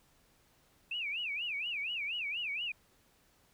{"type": "tone with vibrato", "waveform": "sine", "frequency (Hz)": 2560, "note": "D#7", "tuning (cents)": 49, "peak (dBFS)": -34, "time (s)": [0.91, 2.72], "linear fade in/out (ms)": 5, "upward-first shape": "sine", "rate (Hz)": 4.2, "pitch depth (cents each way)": 240, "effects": ["pink hiss -68 dBFS RMS until 3.53 s"]}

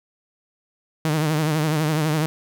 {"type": "tone with vibrato", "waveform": "sawtooth", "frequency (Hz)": 154.5, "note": "D#3", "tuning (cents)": -12, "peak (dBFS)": -15, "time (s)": [1.05, 2.26], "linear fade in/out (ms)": 0, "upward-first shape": "triangle", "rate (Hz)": 12, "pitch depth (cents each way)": 90, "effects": []}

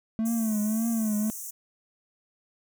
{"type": "tone with vibrato", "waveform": "triangle", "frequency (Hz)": 220, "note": "A3", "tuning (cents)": 0, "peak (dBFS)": -22, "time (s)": [0.19, 1.3], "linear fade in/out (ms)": 0, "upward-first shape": "triangle", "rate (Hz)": 1.8, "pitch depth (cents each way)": 100}
{"type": "high-pass noise", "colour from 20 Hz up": "pink", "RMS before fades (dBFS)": -38, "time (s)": [0.25, 1.51], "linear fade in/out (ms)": 10, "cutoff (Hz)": 5900, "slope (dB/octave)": 96}
{"effects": []}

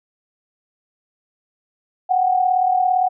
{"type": "tone pair together", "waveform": "sine", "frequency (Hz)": [735, 772.6], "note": ["F#5", "G5"], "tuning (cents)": [-12, -25], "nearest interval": "minor second", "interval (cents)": 87, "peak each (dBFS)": [-15, -21], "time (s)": [2.09, 3.09], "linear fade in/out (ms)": 20, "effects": []}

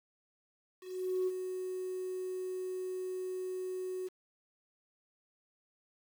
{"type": "tone with ADSR envelope", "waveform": "sine", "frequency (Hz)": 370, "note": "F#4", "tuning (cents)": 0, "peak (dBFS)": -27, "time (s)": [0.8, 4.09], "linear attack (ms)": 470, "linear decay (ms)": 34, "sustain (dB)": -8, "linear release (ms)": 23, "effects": ["tanh soft clip ceiling -26 dBFS", "9-bit"]}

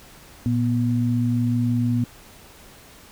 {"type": "tone pair together", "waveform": "sine", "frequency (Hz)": [116.54, 242.8], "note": ["A#2", "B3"], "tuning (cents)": [0, -29], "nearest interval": "octave + minor second", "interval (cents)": 1271, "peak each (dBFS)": -21, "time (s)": [0.46, 2.04], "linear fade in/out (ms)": 0, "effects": ["pink hiss -47 dBFS RMS until 3.11 s"]}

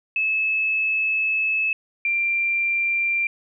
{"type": "tone pair in turn", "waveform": "sine", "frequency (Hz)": [2600, 2371], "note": ["E7", "D7"], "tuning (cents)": [-24, 16], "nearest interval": "major second", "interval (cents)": 160, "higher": "first", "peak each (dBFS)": -19, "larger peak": "neither", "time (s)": [[0.16, 1.73], [2.05, 3.27]], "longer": "first", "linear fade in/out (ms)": 2, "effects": []}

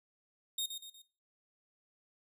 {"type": "tone with echo", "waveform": "sawtooth", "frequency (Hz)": 3704, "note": "A#7", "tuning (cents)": -12, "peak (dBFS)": -30, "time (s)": [0.58, 0.66], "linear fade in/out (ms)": 5, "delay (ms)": 120, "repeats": 3, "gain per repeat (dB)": -7, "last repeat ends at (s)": 1.02, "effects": ["noise-tail reverb RT60 0.4 s tail -20 dB re dry"]}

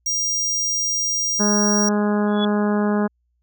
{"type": "tone", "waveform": "square", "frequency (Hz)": 5700, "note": "F8", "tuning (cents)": 34, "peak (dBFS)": -20, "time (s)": [0.06, 1.89], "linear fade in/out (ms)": 5}
{"type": "harmonic tone", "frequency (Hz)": 207.7, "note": "G#3", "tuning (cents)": 0, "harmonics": [1, 2, 3, 4, 5, 6, 7, 8], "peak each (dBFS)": [-18, -24, -28, -30, -32, -34, -35, -36], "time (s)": [1.39, 3.08], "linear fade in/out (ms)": 20}
{"type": "tone with exponential growth", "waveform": "sine", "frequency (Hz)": 3400, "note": "G#7", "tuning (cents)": 40, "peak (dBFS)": -20, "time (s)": [2.27, 2.45], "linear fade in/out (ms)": 5, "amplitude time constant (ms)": 37}
{"effects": ["added 60 Hz sine -65 dBFS peak until 3.42 s"]}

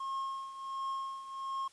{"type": "tone with tremolo", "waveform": "triangle", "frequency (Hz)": 1078, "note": "C#6", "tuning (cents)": -49, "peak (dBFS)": -31, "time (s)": [0, 1.68], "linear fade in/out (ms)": 5, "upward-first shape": "triangle", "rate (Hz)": 1.4, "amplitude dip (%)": 75, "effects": ["white hiss -62 dBFS RMS until 1.72 s", "resampled to 22050 Hz"]}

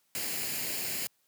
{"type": "noise with comb filter", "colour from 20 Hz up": "white", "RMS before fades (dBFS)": -34, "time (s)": [0.15, 1.07], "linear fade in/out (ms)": 0, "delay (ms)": 0.42, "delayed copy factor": 0.55, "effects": ["white hiss -72 dBFS RMS until 1.27 s", "high-pass 100 Hz 12 dB/octave"]}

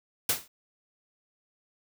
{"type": "noise with exponential decay", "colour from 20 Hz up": "white", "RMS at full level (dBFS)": -21, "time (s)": [0.29, 0.48], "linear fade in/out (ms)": 5, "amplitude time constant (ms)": 40, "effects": []}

